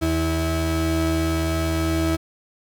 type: tone pair together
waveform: 35% pulse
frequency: 81.04 / 325.1 Hz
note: E2 / E4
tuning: -29 / -24 cents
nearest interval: 2 octaves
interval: 2405 cents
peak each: -21 dBFS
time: 0.01-2.17 s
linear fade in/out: 20 ms
effects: none